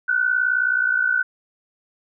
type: tone pair together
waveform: sine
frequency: 1453 / 1512.2 Hz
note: F#6 / F#6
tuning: -32 / +37 cents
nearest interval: minor second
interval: 69 cents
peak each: -21 / -19 dBFS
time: 0.08-1.23 s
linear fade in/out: 10 ms
effects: none